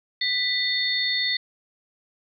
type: tone cluster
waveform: sine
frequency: 1984 / 3619 / 4372 Hz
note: B6 / A7 / C#8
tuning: +7 / +48 / -25 cents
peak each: -26 dBFS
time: 0.21-1.37 s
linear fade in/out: 5 ms
effects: none